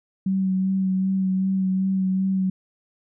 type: tone with vibrato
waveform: sine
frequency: 189.7 Hz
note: F#3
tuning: 43 cents sharp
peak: -19 dBFS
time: 0.26-2.5 s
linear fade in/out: 5 ms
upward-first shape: sine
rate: 2.6 Hz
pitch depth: 19 cents each way
effects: none